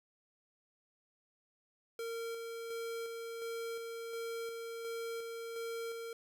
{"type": "tone with tremolo", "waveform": "square", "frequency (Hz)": 460, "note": "A#4", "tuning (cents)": -23, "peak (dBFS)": -39, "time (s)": [1.99, 6.13], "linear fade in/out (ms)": 2, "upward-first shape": "square", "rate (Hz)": 1.4, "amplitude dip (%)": 30, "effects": []}